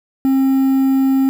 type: tone with quantisation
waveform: triangle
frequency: 267.6 Hz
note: C4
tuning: 39 cents sharp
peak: -9 dBFS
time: 0.25-1.29 s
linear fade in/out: 0 ms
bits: 6
effects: none